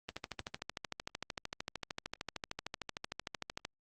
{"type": "click train", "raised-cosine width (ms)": 0.2, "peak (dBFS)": -21, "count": 48, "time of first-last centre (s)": [0.09, 3.651], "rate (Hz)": 13.2, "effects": ["Opus 24 kbps"]}